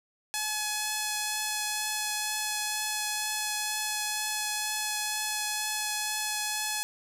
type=tone with vibrato; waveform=5% pulse; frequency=850 Hz; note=G#5; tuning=40 cents sharp; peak=-17 dBFS; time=0.34-6.83 s; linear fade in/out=0 ms; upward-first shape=triangle; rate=2.1 Hz; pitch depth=10 cents each way; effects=9-bit